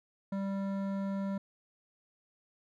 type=tone with hard clipping; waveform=sine; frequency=196 Hz; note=G3; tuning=in tune; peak=-34 dBFS; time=0.32-1.38 s; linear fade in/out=5 ms; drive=13 dB; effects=none